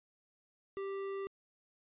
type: tone with tanh clipping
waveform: sine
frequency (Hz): 392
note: G4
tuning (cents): 0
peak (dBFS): -39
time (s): 0.77-1.27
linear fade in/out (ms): 0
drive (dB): 14
effects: resampled to 8000 Hz